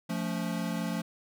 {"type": "chord", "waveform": "square", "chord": "F augmented", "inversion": "none", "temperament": "equal with one note detuned", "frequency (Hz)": [174.61, 220, 281.4], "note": ["F3", "A3", "C#4"], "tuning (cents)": [0, 0, 26], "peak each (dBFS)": [-34, -35, -39], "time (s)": [0.09, 1.02], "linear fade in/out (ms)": 10, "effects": []}